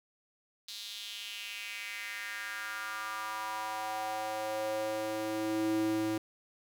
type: tone with high-pass filter sweep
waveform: square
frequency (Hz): 108.4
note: A2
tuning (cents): -25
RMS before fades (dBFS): -36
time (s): 0.68-6.18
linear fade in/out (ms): 5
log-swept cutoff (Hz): 4000 to 260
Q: 3.6
effects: none